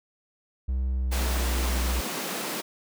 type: tone with pitch glide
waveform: triangle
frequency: 64.4 to 61.74 Hz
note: C2 to B1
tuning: -27 to 0 cents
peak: -22 dBFS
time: 0.68-2.01 s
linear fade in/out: 10 ms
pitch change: -73 cents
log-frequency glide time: 0.91-1.51 s
type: high-pass noise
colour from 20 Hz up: pink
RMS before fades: -32 dBFS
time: 1.11-2.62 s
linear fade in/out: 20 ms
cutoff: 170 Hz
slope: 48 dB/octave
effects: none